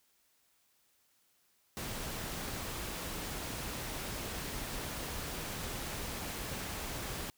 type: noise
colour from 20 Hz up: pink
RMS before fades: -40 dBFS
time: 1.77-7.3 s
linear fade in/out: 0 ms
effects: white hiss -72 dBFS RMS until 7.37 s